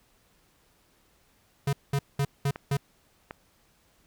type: tone bursts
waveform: square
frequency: 140 Hz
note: C#3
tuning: 18 cents sharp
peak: -24 dBFS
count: 5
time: 1.67-2.77 s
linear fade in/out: 5 ms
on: 60 ms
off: 200 ms
type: clicks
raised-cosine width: 0.5 ms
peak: -22 dBFS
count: 2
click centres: 2.559 / 3.309 s
effects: pink hiss -65 dBFS RMS until 4.06 s